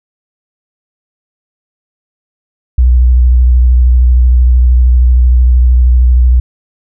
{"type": "tone with vibrato", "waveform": "sine", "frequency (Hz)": 61.7, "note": "B1", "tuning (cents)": -1, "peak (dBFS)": -3, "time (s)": [2.78, 6.4], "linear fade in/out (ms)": 5, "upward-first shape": "sine", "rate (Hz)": 13, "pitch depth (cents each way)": 41, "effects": []}